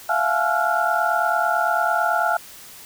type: tone cluster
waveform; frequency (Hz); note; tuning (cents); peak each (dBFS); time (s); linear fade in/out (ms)
sine; 673 / 713 / 852 / 1362 / 1431; E5 / F5 / G#5 / F6 / F6; +36 / +36 / +44 / -44 / +42; -24; 0.09-2.37; 5
effects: white hiss -42 dBFS RMS until 2.85 s